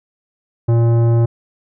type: tone with tanh clipping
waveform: sine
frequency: 116.5 Hz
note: A#2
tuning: 1 cent flat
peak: -12 dBFS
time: 0.68-1.26 s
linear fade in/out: 10 ms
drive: 14 dB
effects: none